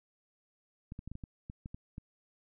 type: clicks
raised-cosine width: 5 ms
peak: -30 dBFS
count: 10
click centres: 0.921 / 0.991 / 1.076 / 1.116 / 1.154 / 1.238 / 1.499 / 1.659 / 1.745 / 1.981 s
effects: none